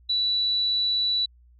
sine tone, 3948 Hz, B7, 1 cent flat, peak -21 dBFS, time 0.09-1.26 s, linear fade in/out 10 ms, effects added 60 Hz sine -52 dBFS peak until 1.59 s

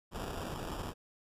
pink noise with sample-and-hold, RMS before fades -40 dBFS, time 0.11-0.94 s, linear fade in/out 50 ms, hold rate 2100 Hz, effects resampled to 32000 Hz

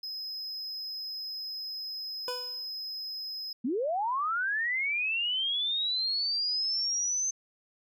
triangle tone, 5090 Hz, D#8, 39 cents sharp, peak -34 dBFS, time 0.03-3.53 s, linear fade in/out 5 ms
25% pulse tone with exponential decay, 495.9 Hz, B4, 7 cents sharp, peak -27 dBFS, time 2.28-2.69 s, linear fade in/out 1 ms, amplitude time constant 87 ms
sine linear sweep, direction up, 214.7 to 6260 Hz, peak -27 dBFS, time 3.64-7.31 s, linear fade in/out 10 ms
effects none

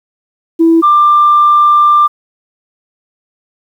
sine tone pair in turn, 329.6 / 1187.5 Hz, E4 / D6, 0 / +19 cents, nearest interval octave + minor seventh, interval 2219 cents, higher second, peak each -3 dBFS, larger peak neither, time 0.59-0.82 / 0.82-2.08 s, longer second, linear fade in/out 20 ms, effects tanh soft clip ceiling 0 dBFS + 7-bit

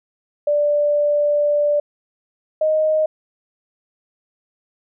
sine tone pair in turn, 587.3 / 622.2 Hz, D5 / D#5, 0 / 0 cents, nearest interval minor second, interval 100 cents, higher second, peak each -14 dBFS, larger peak neither, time 0.47-1.8 / 2.61-3.06 s, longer first, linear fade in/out 5 ms, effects none

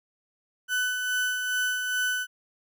35% pulse tone with tremolo, 1500 Hz, F#6, 23 cents sharp, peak -22 dBFS, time 0.68-2.27 s, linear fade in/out 50 ms, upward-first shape sine, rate 2.4 Hz, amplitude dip 40%, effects none

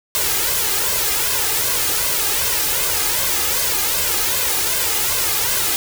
white noise with flanger, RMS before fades -19 dBFS, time 0.15-5.76 s, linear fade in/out 0 ms, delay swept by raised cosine 1.9 to 2.46 ms, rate 2.6 Hz, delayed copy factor +0.7, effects none

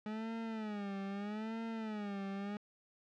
40% pulse tone with vibrato, 211 Hz, G#3, 28 cents sharp, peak -38 dBFS, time 0.06-2.57 s, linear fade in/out 2 ms, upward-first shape sine, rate 0.79 Hz, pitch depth 130 cents each way, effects low-pass 3000 Hz 12 dB/octave

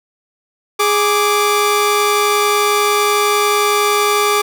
sawtooth tone pair together, 414.1 / 1171.3 Hz, G#4 / D6, -5 / -5 cents, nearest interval octave + tritone, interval 1800 cents, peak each -11 dBFS, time 0.79-4.42 s, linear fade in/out 10 ms, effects none

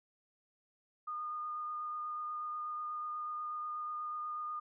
sine tone with vibrato, 1222 Hz, D#6, 32 cents flat, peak -37 dBFS, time 1.07-4.6 s, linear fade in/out 10 ms, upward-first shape triangle, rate 8.2 Hz, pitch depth 13 cents each way, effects none

